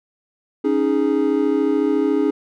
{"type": "chord", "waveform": "triangle", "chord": "C# suspended second", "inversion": "none", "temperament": "equal", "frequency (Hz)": [277.2, 311.1, 415.3], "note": ["C#4", "D#4", "G#4"], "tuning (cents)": [0, 0, 0], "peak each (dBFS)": -18, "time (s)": [0.64, 2.31], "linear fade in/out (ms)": 10, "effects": []}